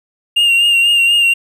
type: tone with vibrato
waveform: triangle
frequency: 2794 Hz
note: F7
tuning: in tune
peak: -7 dBFS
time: 0.36-1.34 s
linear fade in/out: 10 ms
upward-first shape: sine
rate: 4.1 Hz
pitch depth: 33 cents each way
effects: none